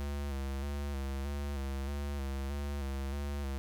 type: tone with vibrato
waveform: square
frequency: 69.7 Hz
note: C#2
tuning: 10 cents sharp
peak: -35 dBFS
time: 0-3.58 s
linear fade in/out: 0 ms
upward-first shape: square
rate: 1.6 Hz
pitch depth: 40 cents each way
effects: none